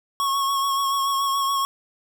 square tone with vibrato, 1100 Hz, C#6, 14 cents flat, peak -21 dBFS, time 0.2-1.65 s, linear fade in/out 0 ms, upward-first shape sine, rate 7 Hz, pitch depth 27 cents each way, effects none

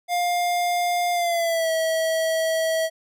square tone with pitch glide, 705 to 646.5 Hz, F5 to E5, +16 to -34 cents, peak -21 dBFS, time 0.08-2.9 s, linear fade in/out 50 ms, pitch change -150 cents, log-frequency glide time 1.12-1.71 s, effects none

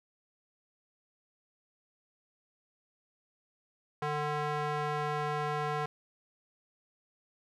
square tone with band-pass filter, 149.2 Hz, D3, 28 cents sharp, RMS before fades -33 dBFS, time 4.02-5.86 s, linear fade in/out 5 ms, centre 1000 Hz, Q 1, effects none

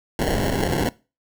white noise with sample-and-hold, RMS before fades -22 dBFS, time 0.19-0.89 s, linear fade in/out 2 ms, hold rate 1225 Hz, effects noise-tail reverb RT60 0.3 s tail -21 dB re dry

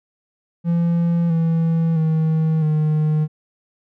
triangle tone with pitch steps, 170 / 164.4 / 158.98 / 153.74 Hz, F3 / E3 / D#3 / D#3, -46 / -4 / +38 / -20 cents, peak -13 dBFS, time 0.64-3.28 s, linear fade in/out 50 ms, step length 660 ms, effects none

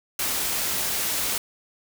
white noise, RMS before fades -26 dBFS, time 0.19-1.38 s, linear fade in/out 2 ms, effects none

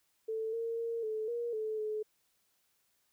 sine tone with pitch steps, 442.9 / 459 / 461.7 / 435 / 473.2 / 434.7 / 428.8 Hz, A4 / A#4 / A#4 / A4 / A#4 / A4 / A4, +11 / -27 / -17 / -20 / +26 / -21 / -45 cents, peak -33 dBFS, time 0.28-2.03 s, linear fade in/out 10 ms, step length 250 ms, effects white hiss -75 dBFS RMS until 3.12 s

